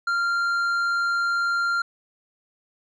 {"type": "tone with tanh clipping", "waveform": "triangle", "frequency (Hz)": 1389, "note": "F6", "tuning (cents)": -10, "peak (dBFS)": -22, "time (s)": [0.07, 1.82], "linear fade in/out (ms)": 5, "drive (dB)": 11, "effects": []}